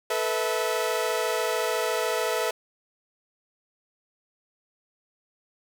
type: chord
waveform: sawtooth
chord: A suspended second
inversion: none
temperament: equal with one note detuned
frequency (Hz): 440 / 493.9 / 649.8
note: A4 / B4 / E5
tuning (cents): 0 / 0 / -25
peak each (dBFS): -25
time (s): 0.1-2.51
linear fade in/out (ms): 5
effects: none